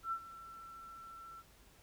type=tone with ADSR envelope; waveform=sine; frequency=1343 Hz; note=E6; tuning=32 cents sharp; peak=-33 dBFS; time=0.03-1.43 s; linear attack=88 ms; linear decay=71 ms; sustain=-16 dB; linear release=37 ms; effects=added 50 Hz sine -68 dBFS peak until 1.82 s + pink hiss -64 dBFS RMS until 1.82 s